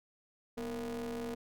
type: ring-modulated tone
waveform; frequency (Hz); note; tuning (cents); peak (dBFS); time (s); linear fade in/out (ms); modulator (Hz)
45% pulse; 110; A2; 0; -34; 0.57-1.35; 10; 352
effects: none